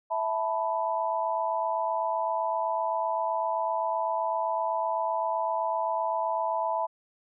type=chord; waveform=sine; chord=E suspended fourth; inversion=none; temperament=equal with one note detuned; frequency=657 / 880 / 987.8 Hz; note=E5 / A5 / B5; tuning=-6 / 0 / 0 cents; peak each=-30 dBFS; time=0.1-6.87 s; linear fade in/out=20 ms; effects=none